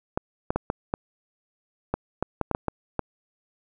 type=clicks; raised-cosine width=1 ms; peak=-10 dBFS; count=12; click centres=0.175 / 0.505 / 0.56 / 0.701 / 0.939 / 1.94 / 2.226 / 2.413 / 2.513 / 2.549 / 2.683 / 2.993 s; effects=none